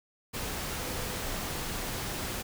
sine tone in noise, 500 Hz, B4, 21 cents sharp, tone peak -45 dBFS, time 0.78-1.2 s, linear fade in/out 20 ms, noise pink, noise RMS -35 dBFS, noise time 0.33-2.43 s, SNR -13 dB, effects none

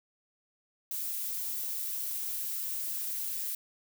violet noise with high-pass filter sweep, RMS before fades -35 dBFS, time 0.91-3.55 s, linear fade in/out 2 ms, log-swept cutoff 310 to 1600 Hz, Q 1.2, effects none

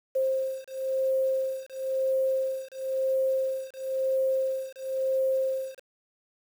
sine beating tone pair, 528 / 528.98 Hz, C5 / C5, +16 / +19 cents, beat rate 0.98 Hz, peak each -28 dBFS, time 0.15-5.8 s, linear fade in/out 10 ms, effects 8-bit

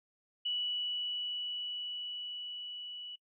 sine tone with level ramp, 2949 Hz, F#7, 6 cents flat, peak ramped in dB -31 to -42 dBFS, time 0.45-3.16 s, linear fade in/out 10 ms, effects noise-tail reverb RT60 0.1 s tail -22 dB re dry

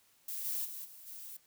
violet noise with level steps, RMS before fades -40 / -36 / -44 / -53 / -47 dBFS, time 0.28-1.37 s, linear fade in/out 5 ms, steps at 0.44 / 0.64 / 0.84 / 1.06 s, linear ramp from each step 20 ms, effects white hiss -68 dBFS RMS until 1.46 s

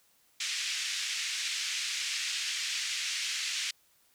pink band-pass noise, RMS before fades -34 dBFS, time 0.4-3.71 s, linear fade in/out 5 ms, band 2100 to 7300 Hz, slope 24 dB/octave, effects white hiss -67 dBFS RMS until 4.14 s

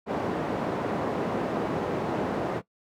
white band-pass noise, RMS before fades -29 dBFS, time 0.06-2.62 s, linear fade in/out 50 ms, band 140 to 600 Hz, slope 12 dB/octave, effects noise-tail reverb RT60 0.1 s tail -18 dB re dry

